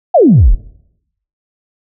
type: exponential sweep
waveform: sine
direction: down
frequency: 784 to 31.46 Hz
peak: -3 dBFS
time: 0.14-0.55 s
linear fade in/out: 10 ms
effects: noise-tail reverb RT60 0.8 s tail -21 dB re dry